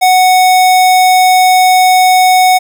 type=tone; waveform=square; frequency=740 Hz; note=F#5; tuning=in tune; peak=-5 dBFS; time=0.01-2.59 s; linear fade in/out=20 ms; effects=none